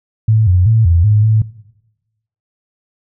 sine tone with pitch steps, 109.8 / 90.2 / 111.9 / 84.7 / 106.2 / 109.4 Hz, A2 / F#2 / A2 / E2 / G#2 / A2, -3 / -44 / +30 / +48 / +39 / -9 cents, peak -7 dBFS, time 0.28-1.42 s, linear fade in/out 5 ms, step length 190 ms, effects noise-tail reverb RT60 1.0 s tail -19 dB re dry

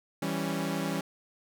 sawtooth chord, C# diminished, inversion first, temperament equal, 164.81 / 196 / 277.2 Hz, E3 / G3 / C#4, 0 / 0 / 0 cents, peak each -30 dBFS, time 0.22-1.01 s, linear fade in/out 5 ms, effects none

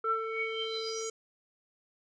square tone with low-pass filter sweep, 445.9 Hz, A4, 23 cents sharp, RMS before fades -34 dBFS, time 0.04-1.1 s, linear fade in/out 5 ms, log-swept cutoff 1200 to 7100 Hz, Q 10, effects none

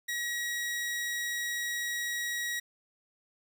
sawtooth tone, 1908 Hz, A#6, 40 cents sharp, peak -28 dBFS, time 0.08-2.6 s, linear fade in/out 10 ms, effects none

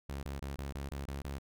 sawtooth tone bursts, 69.3 Hz, C#2, in tune, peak -34 dBFS, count 8, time 0.09-1.385 s, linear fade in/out 5 ms, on 140 ms, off 25 ms, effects none

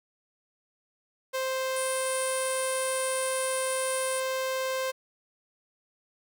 sawtooth tone, 523.3 Hz, C5, in tune, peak -24 dBFS, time 1.33-4.92 s, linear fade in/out 20 ms
pink band-pass noise, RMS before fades -36 dBFS, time 1.76-4.2 s, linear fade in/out 5 ms, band 8500 to 10000 Hz, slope 96 dB/octave
effects none

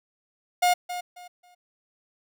45% pulse tone with echo, 715 Hz, F5, 41 cents sharp, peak -18 dBFS, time 0.62-0.74 s, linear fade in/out 10 ms, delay 270 ms, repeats 3, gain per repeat -12 dB, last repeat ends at 1.55 s, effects none

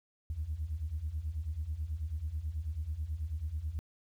sine beating tone pair, 71.8 / 81 Hz, D2 / E2, -39 / -30 cents, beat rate 9.2 Hz, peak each -38 / -35 dBFS, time 0.3-3.79 s, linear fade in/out 0 ms, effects tanh soft clip ceiling -27 dBFS + 11-bit

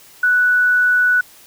sine tone, 1480 Hz, F#6, in tune, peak -11 dBFS, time 0.23-1.21 s, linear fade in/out 5 ms, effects white hiss -45 dBFS RMS until 1.46 s

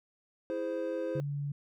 triangle chord, E augmented, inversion none, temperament equal with one note detuned, 329.6 / 415.3 / 519.9 Hz, E4 / G#4 / B#4, 0 / 0 / -11 cents, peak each -35 / -38 / -32 dBFS, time 0.5-1.2 s, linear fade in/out 0 ms
sine tone, 143.2 Hz, D3, 43 cents flat, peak -32 dBFS, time 1.15-1.52 s, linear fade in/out 5 ms
effects none

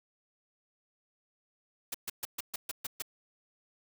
white noise bursts, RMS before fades -36 dBFS, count 8, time 1.92-3.022 s, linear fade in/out 5 ms, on 24 ms, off 130 ms, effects none

